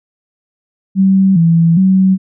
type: tone with pitch steps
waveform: sine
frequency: 192.1 / 166.3 / 189.3 Hz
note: G3 / E3 / F#3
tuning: -35 / +16 / +40 cents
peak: -6 dBFS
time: 0.95-2.18 s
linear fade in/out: 50 ms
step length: 410 ms
effects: none

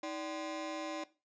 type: ring-modulated tone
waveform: 30% pulse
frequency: 450.1 Hz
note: A4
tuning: 39 cents sharp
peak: -32 dBFS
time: 0.03-1.04 s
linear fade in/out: 5 ms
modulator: 133 Hz
effects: noise-tail reverb RT60 0.3 s tail -17 dB re dry + resampled to 16000 Hz

